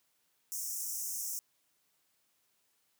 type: high-pass noise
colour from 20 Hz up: pink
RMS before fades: -38 dBFS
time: 0.52-1.39 s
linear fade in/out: 0 ms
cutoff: 5500 Hz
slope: 96 dB/octave
effects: white hiss -75 dBFS RMS until 2.99 s + high-pass 80 Hz 12 dB/octave